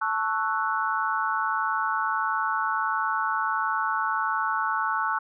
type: chord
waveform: sine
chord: F# minor seventh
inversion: first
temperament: equal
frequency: 880 / 1108.7 / 1318.5 / 1480 Hz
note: A5 / C#6 / E6 / F#6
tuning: 0 / 0 / 0 / 0 cents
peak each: -29 dBFS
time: 0.01-5.19 s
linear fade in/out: 10 ms
effects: none